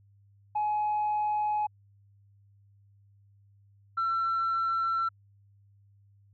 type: tone pair in turn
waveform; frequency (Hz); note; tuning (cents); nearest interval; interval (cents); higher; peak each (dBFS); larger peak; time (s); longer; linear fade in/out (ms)
sine; 843 / 1346.6; G#5 / E6; +26 / +36; minor sixth; 810; second; -24; neither; 0.55-1.67 / 3.97-5.09; neither; 10
effects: tanh soft clip ceiling -23 dBFS + added 100 Hz sine -58 dBFS peak until 6.33 s